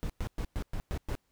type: noise bursts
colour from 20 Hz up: brown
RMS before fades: -33 dBFS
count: 7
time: 0.03-1.152 s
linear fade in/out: 0 ms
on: 66 ms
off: 110 ms
effects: pink hiss -75 dBFS RMS until 1.31 s